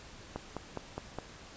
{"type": "click train", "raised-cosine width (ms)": 1, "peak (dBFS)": -22, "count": 5, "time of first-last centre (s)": [0.36, 1.186], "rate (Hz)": 4.84, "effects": ["pink hiss -51 dBFS RMS until 1.56 s", "resampled to 16000 Hz"]}